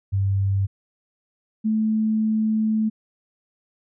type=tone pair in turn; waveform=sine; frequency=98 / 218 Hz; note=G2 / A3; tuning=0 / -16 cents; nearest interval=octave + major second; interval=1384 cents; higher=second; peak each=-18 dBFS; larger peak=neither; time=0.12-0.67 / 1.64-2.9 s; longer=second; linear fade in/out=20 ms; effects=none